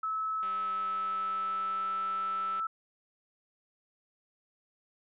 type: tone with pitch glide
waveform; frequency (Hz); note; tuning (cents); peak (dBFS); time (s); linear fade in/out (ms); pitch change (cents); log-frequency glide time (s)
sine; 1300 to 1319.7; E6 to E6; -24 to +2; -30; 0.03-2.67; 5; +26; 0.63-1.95
type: click train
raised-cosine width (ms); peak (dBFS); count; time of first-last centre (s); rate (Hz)
0.3; -33; 430; 0.43-2.597; 198
effects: resampled to 8000 Hz